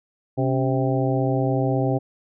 harmonic tone with a mistuned harmonic, 130.81 Hz, C3, in tune, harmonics 1 / 2 / 3 / 4 / 5 / 6, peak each -22 / -25 / -27 / -28 / -29 / -30 dBFS, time 0.37-1.99 s, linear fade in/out 20 ms, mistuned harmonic 2, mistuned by +93 cents, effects none

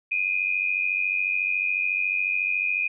sine tone pair together, 2419 / 2513 Hz, D#7 / D#7, -49 / +17 cents, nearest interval minor second, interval 66 cents, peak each -25 dBFS, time 0.11-2.88 s, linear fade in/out 10 ms, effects none

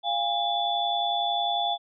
sine tone cluster, 699 / 810 / 3459 Hz, F5 / G#5 / A7, +1 / -43 / -30 cents, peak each -28 dBFS, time 0.03-1.78 s, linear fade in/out 50 ms, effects none

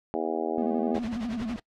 harmonic tone, 81 Hz, E2, 30 cents flat, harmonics 3 / 4 / 5 / 6 / 7 / 8 / 9 / 10, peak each -36 / -33 / -32 / -36 / -37 / -36 / -36 / -37 dBFS, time 0.14-0.99 s, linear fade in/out 0 ms
triangle tone with vibrato, 230.4 Hz, A#3, 20 cents flat, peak -27 dBFS, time 0.58-1.56 s, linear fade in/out 0 ms, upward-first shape square, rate 12 Hz, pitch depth 93 cents each way
pink noise with tremolo, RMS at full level -38 dBFS, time 0.94-1.6 s, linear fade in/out 10 ms, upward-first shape sine, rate 11 Hz, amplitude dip 75%
effects noise-tail reverb RT60 0.1 s tail -23 dB re dry + low-pass 4000 Hz 12 dB/octave

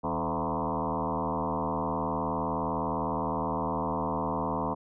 sine tone with frequency modulation, 593 Hz, D5, 17 cents sharp, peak -27 dBFS, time 0.03-4.75 s, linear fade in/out 20 ms, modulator 79.6 Hz, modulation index 6, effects none

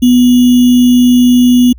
sine tone with sample-and-hold, 246.9 Hz, B3, in tune, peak -3 dBFS, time 0.02-1.73 s, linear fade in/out 10 ms, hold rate 3150 Hz, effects added 60 Hz sine -30 dBFS peak until 1.78 s

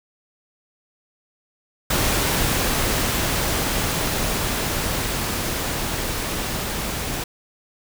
pink noise with level ramp, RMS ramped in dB -20 to -27 dBFS, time 1.9-7.24 s, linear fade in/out 5 ms, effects none

